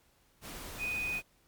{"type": "tone in noise", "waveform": "sine", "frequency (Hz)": 2489, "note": "D#7", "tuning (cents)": 0, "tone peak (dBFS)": -32, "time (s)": [0.78, 1.22], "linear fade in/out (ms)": 50, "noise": "pink", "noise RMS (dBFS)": -44, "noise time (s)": [0.41, 1.23], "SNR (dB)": 9, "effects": ["pink hiss -68 dBFS RMS until 1.47 s", "MP3 96 kbps"]}